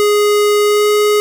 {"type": "tone with pitch glide", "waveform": "square", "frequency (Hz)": [415.3, 418.4], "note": ["G#4", "G#4"], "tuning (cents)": [0, 13], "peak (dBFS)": -10, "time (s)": [0, 1.2], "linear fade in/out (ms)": 0, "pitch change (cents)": 13, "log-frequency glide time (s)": [0.63, 0.88], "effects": []}